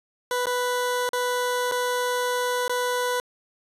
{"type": "tone with dropouts", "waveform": "20% pulse", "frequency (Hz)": 494.3, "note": "B4", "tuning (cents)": 1, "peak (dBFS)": -18, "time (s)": [0.31, 3.2], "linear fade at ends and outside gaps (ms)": 1, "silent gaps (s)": [[0.457, 0.468], [1.091, 1.132], [1.714, 1.72], [2.68, 2.695]], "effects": ["resampled to 32000 Hz"]}